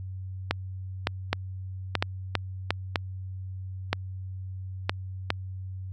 clicks, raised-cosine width 0.3 ms, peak -7 dBFS, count 11, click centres 0.51 / 1.071 / 1.33 / 1.953 / 2.025 / 2.353 / 2.706 / 2.958 / 3.93 / 4.895 / 5.304 s, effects added 94 Hz sine -34 dBFS peak until 5.92 s

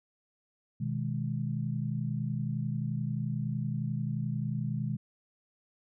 sine chord, G# minor, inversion first, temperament just, 124.59 / 155.74 / 207.7 Hz, B2 / D#3 / G#3, +16 / +2 / 0 cents, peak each -33 / -34 / -36 dBFS, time 0.8-4.97 s, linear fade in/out 10 ms, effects none

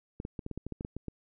clicks, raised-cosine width 3 ms, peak -24 dBFS, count 12, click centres 0.201 / 0.251 / 0.392 / 0.464 / 0.513 / 0.576 / 0.666 / 0.723 / 0.809 / 0.849 / 0.966 / 1.083 s, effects none

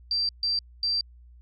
sine tone bursts at uneven times, 4699 Hz, D8, in tune, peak -23 dBFS, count 3, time 0.11-0.29 / 0.43-0.59 / 0.83-1.01 s, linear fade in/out 2 ms, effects added 60 Hz sine -48 dBFS peak until 1.41 s

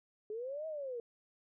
sine linear two-way sweep, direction up then down, 413.6 to 645 to 458.2 Hz, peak -38 dBFS, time 0.3-1 s, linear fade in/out 2 ms, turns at 0.67 s, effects none

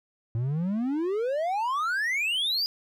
triangle exponential sweep, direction up, 110.6 to 4978 Hz, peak -23 dBFS, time 0.35-2.66 s, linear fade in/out 0 ms, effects none

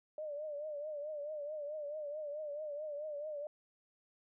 sine tone with vibrato, 597 Hz, D5, 28 cents sharp, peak -39 dBFS, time 0.18-3.47 s, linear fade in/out 2 ms, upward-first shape triangle, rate 4.6 Hz, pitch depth 91 cents each way, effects none

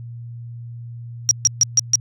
sine tone bursts, 5680 Hz, F8, 28 cents sharp, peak -9 dBFS, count 5, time 1.29-1.955 s, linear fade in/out 0 ms, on 21 ms, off 140 ms, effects added 118 Hz sine -31 dBFS peak until 2 s

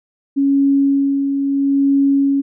sine tone with tremolo, 277.2 Hz, C#4, in tune, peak -10 dBFS, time 0.36-2.42 s, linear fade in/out 20 ms, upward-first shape sine, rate 0.76 Hz, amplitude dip 45%, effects none

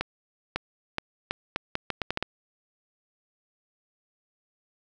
accelerating click train, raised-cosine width 0.3 ms, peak -11 dBFS, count 11, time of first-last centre 0.01-2.226 s, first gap 550 ms, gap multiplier 0.77, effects none

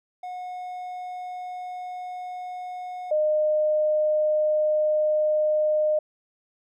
triangle / sine tone pair in turn, 727 / 611.3 Hz, F#5 / D#5, -31 / -31 cents, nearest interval minor third, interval 300 cents, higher first, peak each -30 / -19 dBFS, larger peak second, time 0.23-3.11 / 3.11-5.99 s, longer neither, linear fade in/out 5 ms, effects none

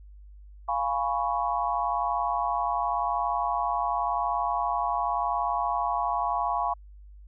sine chord, C# dominant seventh, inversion first, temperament equal, 698.5 / 830.6 / 987.8 / 1108.7 Hz, E#5 / G#5 / B5 / C#6, 0 / 0 / 0 / 0 cents, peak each -30 dBFS, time 0.68-6.74 s, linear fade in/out 10 ms, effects added 50 Hz sine -45 dBFS peak until 7.27 s

